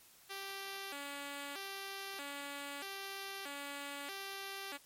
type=tone with vibrato; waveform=5% pulse; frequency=333.3 Hz; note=E4; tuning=19 cents sharp; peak=-31 dBFS; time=0.29-4.78 s; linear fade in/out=20 ms; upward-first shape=square; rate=0.79 Hz; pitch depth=280 cents each way; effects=white hiss -62 dBFS RMS until 4.85 s + MP3 64 kbps